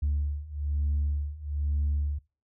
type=beating tone pair; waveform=sine; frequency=72.2 / 73.3 Hz; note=D2 / D2; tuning=-29 / -3 cents; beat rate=1.1 Hz; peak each=-29 / -27 dBFS; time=0.02-2.19 s; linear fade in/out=10 ms; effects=noise-tail reverb RT60 0.3 s tail -23 dB re dry + tanh soft clip ceiling -21 dBFS